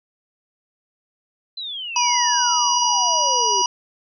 sine exponential sweep, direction down, 4085 to 370 Hz, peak -27 dBFS, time 1.57-3.62 s, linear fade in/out 5 ms
harmonic tone, 968 Hz, B5, 35 cents flat, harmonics 1 / 3 / 5 / 6, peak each -19 / -25 / -24 / -21 dBFS, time 1.96-3.66 s, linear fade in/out 2 ms
effects none

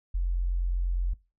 sine tone, 44.17 Hz, F1, 20 cents sharp, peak -24 dBFS, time 0.14-1.14 s, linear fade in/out 10 ms, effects noise-tail reverb RT60 0.3 s tail -22 dB re dry

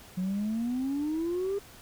sine exponential sweep, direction up, 180 to 407.6 Hz, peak -26 dBFS, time 0.17-1.59 s, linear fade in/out 10 ms, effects tanh soft clip ceiling -25 dBFS + pink hiss -51 dBFS RMS until 1.81 s

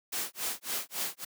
white noise with tremolo, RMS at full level -32 dBFS, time 0.12-1.25 s, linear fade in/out 10 ms, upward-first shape sine, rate 3.6 Hz, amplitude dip 100%, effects high-pass 200 Hz 12 dB/octave

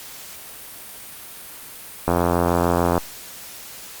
click train, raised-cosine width 1 ms, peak -4 dBFS, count 79, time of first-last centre 2.08-2.979 s, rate 86.8 Hz, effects white hiss -38 dBFS RMS until 4 s + Opus 48 kbps

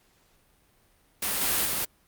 white noise with level steps, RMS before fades -28 / -25 / -28 dBFS, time 1.22-1.85 s, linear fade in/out 5 ms, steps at 1.41 / 1.65 s, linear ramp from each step 5 ms, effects pink hiss -64 dBFS RMS until 2.07 s + Opus 48 kbps

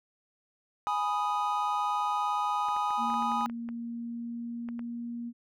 triangle chord, G# minor, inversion none, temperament equal, 830.6 / 987.8 / 1244.5 Hz, G#5 / B5 / D#6, 0 / 0 / 0 cents, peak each -29 / -31 / -29 dBFS, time 0.87-3.46 s, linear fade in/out 0 ms
clicks, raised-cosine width 0.5 ms, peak -31 dBFS, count 12, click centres 2.686 / 2.765 / 2.906 / 3.102 / 3.141 / 3.224 / 3.318 / 3.41 / 3.498 / 3.689 / 4.688 / 4.793 s
sine tone with pitch glide, 233.1 to 236.5 Hz, A#3 to A#3, 0 to +25 cents, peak -34 dBFS, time 2.97-5.33 s, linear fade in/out 50 ms, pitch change +25 cents, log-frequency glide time 3.28-5.08 s
effects none

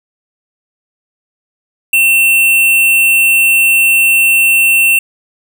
square tone, 2700 Hz, E7, 41 cents sharp, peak -7 dBFS, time 1.93-4.99 s, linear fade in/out 5 ms, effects none

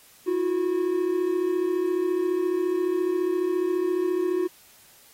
triangle tone pair together, 329.6 / 364.1 Hz, E4 / F#4, 0 / -28 cents, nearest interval major second, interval 172 cents, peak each -26 / -21 dBFS, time 0.26-4.48 s, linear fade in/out 20 ms, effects white hiss -54 dBFS RMS until 5.13 s + AAC 48 kbps

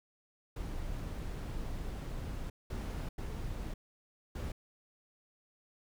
brown noise bursts at uneven times, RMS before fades -39 dBFS, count 4, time 0.56-2.5 / 2.7-3.09 / 3.18-3.74 / 4.35-4.52 s, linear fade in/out 5 ms, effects none

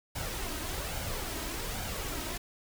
pink noise with flanger, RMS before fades -36 dBFS, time 0.15-2.38 s, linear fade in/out 10 ms, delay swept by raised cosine 1.3 to 3.2 ms, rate 1.2 Hz, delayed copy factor +0.5, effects none

